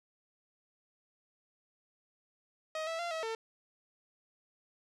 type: tone with pitch steps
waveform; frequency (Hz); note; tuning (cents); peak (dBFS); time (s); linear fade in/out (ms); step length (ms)
sawtooth; 630 / 655 / 689 / 644 / 449.2; D#5 / E5 / F5 / E5 / A4; +21 / -11 / -24 / -41 / +36; -31; 2.75-3.35; 2; 120
effects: low-pass 6000 Hz 12 dB/octave